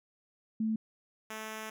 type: tone pair in turn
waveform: sine / 5% pulse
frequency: 220 / 218.2 Hz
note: A3 / A3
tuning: 0 / -14 cents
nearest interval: unison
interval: 14 cents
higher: first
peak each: -28 dBFS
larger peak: neither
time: 0.6-0.76 / 1.3-1.7 s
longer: second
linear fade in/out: 5 ms
effects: none